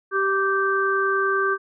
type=harmonic tone; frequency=390 Hz; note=G4; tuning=9 cents flat; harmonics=1 / 3 / 4; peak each=-23 / -23 / -23 dBFS; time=0.11-1.58 s; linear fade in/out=50 ms; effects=none